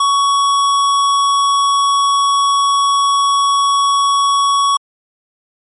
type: tone with hard clipping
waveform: sine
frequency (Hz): 1120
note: C#6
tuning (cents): +18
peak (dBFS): -12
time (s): 0-4.77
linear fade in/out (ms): 5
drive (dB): 17
effects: MP3 48 kbps